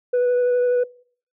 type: tone with vibrato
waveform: sine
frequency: 492.4 Hz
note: B4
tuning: 5 cents flat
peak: -13 dBFS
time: 0.13-0.84 s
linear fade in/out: 10 ms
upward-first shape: sine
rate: 12 Hz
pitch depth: 11 cents each way
effects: noise-tail reverb RT60 0.5 s tail -23 dB re dry + tanh soft clip ceiling -15 dBFS